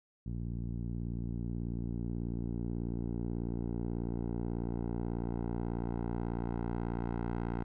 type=tone with low-pass filter sweep; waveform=10% pulse; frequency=58.27 Hz; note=A#1; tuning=in tune; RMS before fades=-36 dBFS; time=0.26-7.64 s; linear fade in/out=5 ms; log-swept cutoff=170 to 1300 Hz; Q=0.85; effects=none